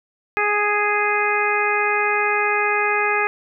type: harmonic tone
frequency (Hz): 415.3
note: G#4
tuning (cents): 0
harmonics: 1 / 2 / 3 / 4 / 5 / 6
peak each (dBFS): -24 / -24 / -24 / -24 / -24 / -24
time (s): 0.37-3.27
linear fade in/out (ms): 0
effects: none

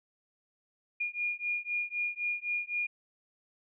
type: beating tone pair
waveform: sine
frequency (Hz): 2426 / 2429.9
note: D#7 / D#7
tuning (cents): -44 / -42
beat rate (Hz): 3.9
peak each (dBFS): -34 / -34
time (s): 1-2.87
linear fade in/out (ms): 10
effects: none

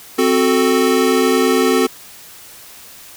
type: chord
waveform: square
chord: F# diminished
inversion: second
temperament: equal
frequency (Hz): 261.6 / 370 / 440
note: C4 / F#4 / A4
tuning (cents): 0 / 0 / 0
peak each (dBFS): -17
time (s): 0.18-1.87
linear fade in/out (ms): 10
effects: white hiss -39 dBFS RMS until 3.16 s

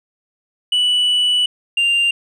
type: tone pair in turn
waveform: sine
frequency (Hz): 2960 / 2790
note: F#7 / F7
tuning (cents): 0 / -2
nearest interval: minor second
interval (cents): 102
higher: first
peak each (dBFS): -10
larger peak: neither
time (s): 0.72-1.46 / 1.77-2.11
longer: first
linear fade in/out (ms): 5
effects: tanh soft clip ceiling -12 dBFS

